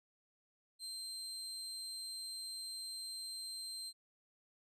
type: tone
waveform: 30% pulse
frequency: 4143 Hz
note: C8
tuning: 18 cents flat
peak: -40 dBFS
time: 0.79-3.93 s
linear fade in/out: 50 ms
effects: resampled to 32000 Hz